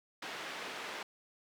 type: band-pass noise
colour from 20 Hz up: white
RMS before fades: -43 dBFS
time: 0.22-1.03 s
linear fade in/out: 5 ms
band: 260 to 2600 Hz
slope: 12 dB/octave
effects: none